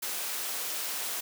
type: high-pass noise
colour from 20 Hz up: white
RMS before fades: -34 dBFS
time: 0.02-1.21 s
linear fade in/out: 10 ms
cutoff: 320 Hz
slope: 12 dB/octave
effects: none